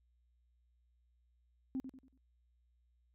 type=tone with echo; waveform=sine; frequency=262.3 Hz; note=C4; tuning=4 cents sharp; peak=-34 dBFS; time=1.75-1.8 s; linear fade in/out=0 ms; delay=94 ms; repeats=4; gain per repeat=-9 dB; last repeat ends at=2.176 s; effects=tanh soft clip ceiling -30 dBFS + added 60 Hz sine -70 dBFS peak until 3.14 s